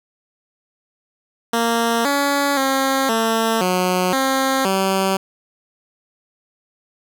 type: tone with pitch steps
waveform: 10% pulse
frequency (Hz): 231.6 / 282.6 / 268.6 / 225.1 / 182.5 / 266.6 / 192.1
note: A#3 / C#4 / C4 / A3 / F#3 / C4 / G3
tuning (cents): -11 / +34 / +46 / +40 / -24 / +33 / -35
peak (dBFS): -8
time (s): 1.53-5.17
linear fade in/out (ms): 5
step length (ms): 520
effects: none